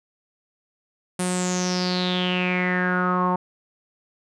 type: tone with low-pass filter sweep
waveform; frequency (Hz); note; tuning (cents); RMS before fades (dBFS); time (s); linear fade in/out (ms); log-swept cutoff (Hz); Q
sawtooth; 181.2; F#3; -36; -23; 1.19-3.36; 5; 9600 to 960; 7.9
effects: none